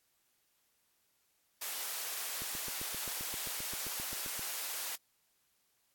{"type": "high-pass noise", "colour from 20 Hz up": "white", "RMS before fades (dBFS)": -39, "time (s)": [1.61, 4.96], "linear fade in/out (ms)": 10, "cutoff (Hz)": 570, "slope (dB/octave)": 12}
{"type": "click train", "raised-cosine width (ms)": 2, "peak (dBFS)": -34, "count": 16, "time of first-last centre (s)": [2.42, 4.394], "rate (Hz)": 7.6}
{"effects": ["white hiss -75 dBFS RMS until 5.94 s", "AAC 64 kbps"]}